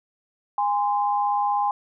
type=tone pair together; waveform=sine; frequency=820 / 1036.1 Hz; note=G#5 / C6; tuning=-22 / -17 cents; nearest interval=major third; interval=405 cents; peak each=-21 / -25 dBFS; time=0.58-1.71 s; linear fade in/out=2 ms; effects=none